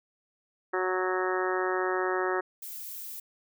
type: harmonic tone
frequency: 184.8 Hz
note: F#3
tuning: 2 cents flat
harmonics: 2 / 3 / 4 / 5 / 6 / 7 / 8 / 9 / 10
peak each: -29 / -36 / -36 / -37 / -37 / -35 / -41 / -37 / -37 dBFS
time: 0.73-2.41 s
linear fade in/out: 10 ms
type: noise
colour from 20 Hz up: violet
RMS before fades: -40 dBFS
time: 2.62-3.2 s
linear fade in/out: 5 ms
effects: none